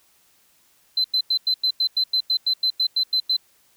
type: tone bursts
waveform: sine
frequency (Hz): 4061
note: B7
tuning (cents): +48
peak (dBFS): -16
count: 15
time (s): 0.97-3.367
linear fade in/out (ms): 5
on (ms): 73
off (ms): 93
effects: tanh soft clip ceiling -13 dBFS + white hiss -60 dBFS RMS until 3.76 s